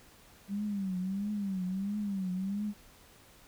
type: tone with vibrato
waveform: sine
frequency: 195.5 Hz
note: G3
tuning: 4 cents flat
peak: -31 dBFS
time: 0.48-2.74 s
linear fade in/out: 50 ms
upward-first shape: triangle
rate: 1.5 Hz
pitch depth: 140 cents each way
effects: pink hiss -58 dBFS RMS until 3.47 s